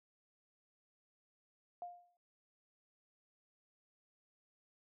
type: tone with exponential decay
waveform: sine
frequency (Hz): 705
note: F5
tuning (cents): +16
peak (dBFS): -40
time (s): 1.82-2.17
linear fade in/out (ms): 1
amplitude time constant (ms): 74
effects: noise-tail reverb RT60 0.6 s tail -23 dB re dry